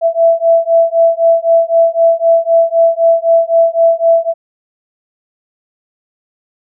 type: beating tone pair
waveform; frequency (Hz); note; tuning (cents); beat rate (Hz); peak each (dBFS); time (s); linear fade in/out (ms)
sine; 663 / 666.9; E5 / E5; +10 / +20; 3.9; -10; 0.01-4.34; 50
effects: none